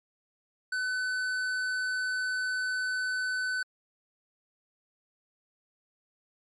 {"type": "tone with tanh clipping", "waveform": "sine", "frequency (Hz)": 1508, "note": "F#6", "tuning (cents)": 32, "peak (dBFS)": -30, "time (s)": [0.72, 3.63], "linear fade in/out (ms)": 5, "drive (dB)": 12, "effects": ["MP3 48 kbps"]}